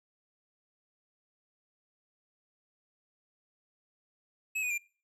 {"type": "tone with pitch steps", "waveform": "square", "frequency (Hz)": [2577, 2479, 2385], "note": ["E7", "D#7", "D7"], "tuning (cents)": [-40, -7, 26], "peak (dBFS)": -31, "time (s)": [4.55, 4.781], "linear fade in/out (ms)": 10, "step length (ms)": 77, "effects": ["noise-tail reverb RT60 0.4 s tail -24 dB re dry", "low-pass 12000 Hz 12 dB/octave"]}